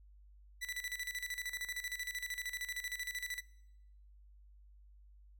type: tone with tremolo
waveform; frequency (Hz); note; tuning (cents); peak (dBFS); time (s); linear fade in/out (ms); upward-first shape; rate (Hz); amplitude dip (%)
sawtooth; 1975.5; B6; 0; -34; 0.61-3.41; 20; square; 13; 75
effects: noise-tail reverb RT60 0.9 s tail -22 dB re dry + added 50 Hz sine -57 dBFS peak until 5.39 s